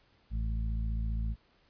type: harmonic tone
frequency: 55 Hz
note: A1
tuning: in tune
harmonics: 1 / 2 / 3 / 4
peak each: -30 / -39 / -45 / -45 dBFS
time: 0.3-1.36 s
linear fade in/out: 50 ms
effects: pink hiss -67 dBFS RMS until 1.69 s + resampled to 11025 Hz